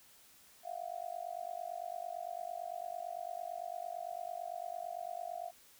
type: tone with amplitude modulation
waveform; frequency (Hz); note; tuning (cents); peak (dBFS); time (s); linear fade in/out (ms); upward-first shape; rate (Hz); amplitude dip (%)
sine; 698.5; F5; 0; -35; 0.63-5.52; 50; sine; 48.9; 100
effects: white hiss -62 dBFS RMS until 5.79 s